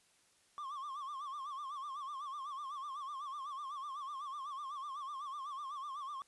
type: tone with vibrato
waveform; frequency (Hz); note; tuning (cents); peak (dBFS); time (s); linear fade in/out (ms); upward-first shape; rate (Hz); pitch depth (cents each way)
triangle; 1125; C#6; +25; -39; 0.58-6.22; 0; sine; 8; 120
effects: white hiss -70 dBFS RMS until 6.27 s + resampled to 24000 Hz